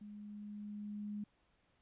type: tone with level ramp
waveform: sine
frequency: 207.7 Hz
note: G#3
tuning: in tune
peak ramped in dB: -48 to -39 dBFS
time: 0.01-1.24 s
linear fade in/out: 5 ms
effects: pink hiss -75 dBFS RMS until 1.81 s + resampled to 8000 Hz